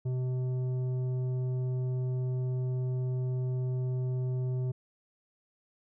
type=tone with tanh clipping; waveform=sine; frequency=127.4 Hz; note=C3; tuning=46 cents flat; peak=-30 dBFS; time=0.05-4.72 s; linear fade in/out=10 ms; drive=9 dB; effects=none